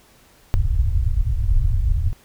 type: low-pass noise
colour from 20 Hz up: pink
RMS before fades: -18 dBFS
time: 0.54-2.13 s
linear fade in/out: 0 ms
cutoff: 110 Hz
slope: 48 dB/octave
effects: pink hiss -53 dBFS RMS until 2.24 s